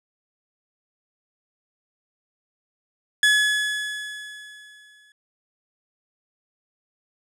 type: tone with exponential decay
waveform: 30% pulse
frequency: 1700 Hz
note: G#6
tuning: 40 cents sharp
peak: -11 dBFS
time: 3.23-5.12 s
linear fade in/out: 2 ms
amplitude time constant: 410 ms
effects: low-pass 10000 Hz 12 dB/octave